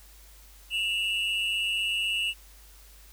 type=tone pair together; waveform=triangle; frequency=2692 / 2895 Hz; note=E7 / F#7; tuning=+36 / -38 cents; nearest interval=minor second; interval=126 cents; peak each=-27 dBFS; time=0.7-2.34 s; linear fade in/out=50 ms; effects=added 50 Hz sine -51 dBFS peak until 3.12 s + white hiss -55 dBFS RMS until 3.12 s